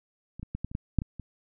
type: clicks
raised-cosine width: 5 ms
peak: -28 / -25 / -20 / -19 / -29 / -18 / -10 / -21 / -26 dBFS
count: 9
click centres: 0.396 / 0.43 / 0.55 / 0.646 / 0.715 / 0.751 / 0.987 / 1.019 / 1.197 s
effects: none